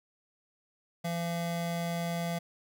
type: tone pair together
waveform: square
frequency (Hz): 170 / 680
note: F3 / F5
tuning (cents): -46 / -46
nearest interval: 2 octaves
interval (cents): 2400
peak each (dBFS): -33 / -37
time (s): 1.04-2.39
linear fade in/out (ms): 10
effects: none